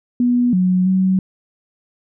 sine tone with pitch steps, 244.2 / 183.4 / 188 Hz, B3 / F#3 / F#3, -19 / -15 / +28 cents, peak -12 dBFS, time 0.2-1.19 s, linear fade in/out 2 ms, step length 330 ms, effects none

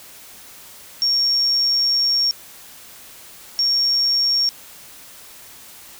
sine tone bursts at uneven times, 5530 Hz, F8, 18 cents flat, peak -15 dBFS, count 2, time 1.02-2.31 / 3.59-4.49 s, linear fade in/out 0 ms, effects white hiss -42 dBFS RMS until 5.99 s

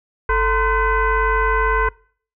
sine tone with frequency modulation, 540 Hz, C#5, 45 cents flat, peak -14 dBFS, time 0.29-1.89 s, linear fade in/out 5 ms, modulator 491 Hz, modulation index 2.4, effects noise-tail reverb RT60 0.5 s tail -24 dB re dry

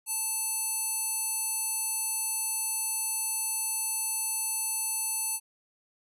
square tone with band-pass filter, 880 Hz, A5, in tune, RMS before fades -31 dBFS, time 0.06-5.4 s, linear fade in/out 50 ms, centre 10000 Hz, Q 3.9, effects none

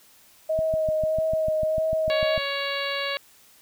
sine tone with vibrato, 631 Hz, D#5, 24 cents sharp, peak -21 dBFS, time 0.49-2.38 s, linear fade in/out 10 ms, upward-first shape sine, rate 1.6 Hz, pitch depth 19 cents each way
click train, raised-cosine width 5 ms, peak -21 dBFS, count 13, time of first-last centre 0.59-2.378 s, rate 6.71 Hz
harmonic tone, 559 Hz, C#5, 14 cents sharp, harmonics 1 / 2 / 3 / 4 / 5 / 6 / 7 / 8, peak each -31 / -34 / -33 / -33 / -34 / -38 / -34 / -38 dBFS, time 2.1-3.17 s, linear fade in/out 0 ms
effects white hiss -55 dBFS RMS until 3.61 s

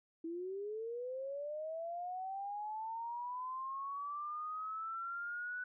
sine linear sweep, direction up, 322.8 to 1491 Hz, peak -39 dBFS, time 0.24-5.64 s, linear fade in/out 5 ms, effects none

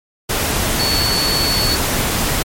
sine tone in noise, 4435 Hz, C#8, in tune, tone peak -17 dBFS, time 0.79-1.76 s, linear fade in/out 10 ms, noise pink, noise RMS -18 dBFS, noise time 0.29-2.43 s, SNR -2 dB, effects MP3 64 kbps

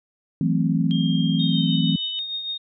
sine chord, F# half-diminished seventh, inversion third, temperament equal, 164.81 / 185 / 220 / 261.6 Hz, E3 / F#3 / A3 / C4, 0 / 0 / 0 / 0 cents, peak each -21 / -25 / -25 / -24 dBFS, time 0.41-1.96 s, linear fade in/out 2 ms
sine tone with pitch glide, 3213 to 2998 Hz, G7 to F#7, +42 to +22 cents, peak -29 dBFS, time 0.91-2.19 s, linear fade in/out 0 ms, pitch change -120 cents, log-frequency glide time 1.44-1.79 s
sine tone with tremolo, 3703 Hz, A#7, 12 cents flat, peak -24 dBFS, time 1.39-2.58 s, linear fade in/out 10 ms, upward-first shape triangle, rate 6.5 Hz, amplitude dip 55%
effects none

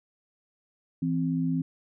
sine tone pair together, 164.81 / 261.6 Hz, E3 / C4, 0 / 0 cents, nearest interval minor sixth, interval 800 cents, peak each -27 dBFS, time 1.02-1.62 s, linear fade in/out 5 ms, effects none

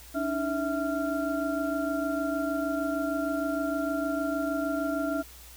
sine tone cluster, 285.4 / 311.9 / 658 / 1383 Hz, D4 / D#4 / E5 / F6, -49 / +4 / -3 / -17 cents, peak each -30 / -35 / -31 / -35 dBFS, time 0.14-5.23 s, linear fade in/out 20 ms, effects added 60 Hz sine -50 dBFS peak until 5.56 s + white hiss -50 dBFS RMS until 5.56 s

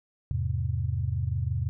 sine chord, E augmented, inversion none, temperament just, 82.41 / 103.01 / 128.76 Hz, E2 / G#2 / B#2, 0 / -14 / -27 cents, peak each -30 dBFS, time 0.31-1.69 s, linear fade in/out 0 ms, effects none

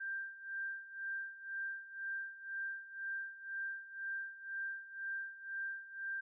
sine tone with tremolo, 1581 Hz, G6, 14 cents sharp, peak -37 dBFS, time 0-6.21 s, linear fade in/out 10 ms, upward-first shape sine, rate 2 Hz, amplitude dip 80%, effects none

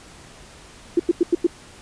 sine tone bursts, 344 Hz, F4, 26 cents flat, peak -12 dBFS, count 5, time 0.97-1.468 s, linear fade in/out 5 ms, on 26 ms, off 92 ms, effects pink hiss -45 dBFS RMS until 1.81 s + resampled to 22050 Hz

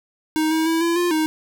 square tone with pitch steps, 312.8 / 319 / 326.7 / 337.5 / 350.8 / 313.2 Hz, D#4 / D#4 / E4 / E4 / F4 / D#4, +9 / +43 / -15 / +41 / +8 / +11 cents, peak -18 dBFS, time 0.36-1.26 s, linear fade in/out 0 ms, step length 150 ms, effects none

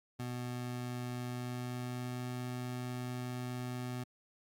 25% pulse tone with pitch glide, 123.47 to 124.54 Hz, B2 to B2, 0 to +15 cents, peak -34 dBFS, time 0.19-4.04 s, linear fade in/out 10 ms, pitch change +15 cents, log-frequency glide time 1.19-2.31 s, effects Opus 48 kbps

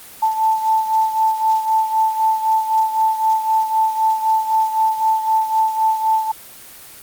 sine beating tone pair, 880 / 883.9 Hz, A5 / A5, 0 / +8 cents, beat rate 3.9 Hz, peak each -15 / -21 dBFS, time 0.22-6.32 s, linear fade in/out 10 ms, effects white hiss -39 dBFS RMS until 7.02 s + Opus 24 kbps

